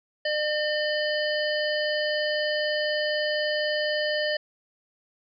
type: harmonic tone with a mistuned harmonic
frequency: 604 Hz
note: D5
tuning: 48 cents sharp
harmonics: 1 / 3 / 5 / 7 / 8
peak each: -26 / -29 / -33 / -37 / -35 dBFS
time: 0.25-4.37 s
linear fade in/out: 5 ms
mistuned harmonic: 7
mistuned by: +43 cents
effects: none